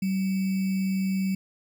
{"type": "tone with sample-and-hold", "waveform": "sine", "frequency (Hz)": 191.1, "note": "G3", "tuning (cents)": -44, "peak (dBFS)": -23, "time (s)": [0.02, 1.35], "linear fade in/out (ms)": 5, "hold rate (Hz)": 2450, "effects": []}